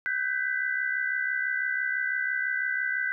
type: tone cluster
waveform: sine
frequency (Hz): 1515 / 1581 / 1987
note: F#6 / G6 / B6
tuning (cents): +40 / +14 / +10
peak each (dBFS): -29 / -31 / -31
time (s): 0.06-3.12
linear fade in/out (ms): 0
effects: none